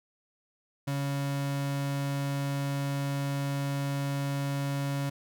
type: tone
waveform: 35% pulse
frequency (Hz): 140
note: C#3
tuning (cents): +18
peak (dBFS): -27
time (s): 0.87-5.1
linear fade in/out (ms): 10
effects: none